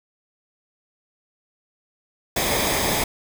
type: noise with comb filter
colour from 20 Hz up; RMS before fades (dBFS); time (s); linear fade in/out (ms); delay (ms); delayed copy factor
pink; -22; 2.36-3.04; 5; 0.7; -0.55
effects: none